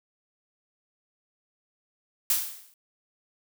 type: noise with exponential decay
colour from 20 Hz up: blue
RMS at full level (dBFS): -21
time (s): 2.3-2.74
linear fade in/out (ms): 2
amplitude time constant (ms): 94
effects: none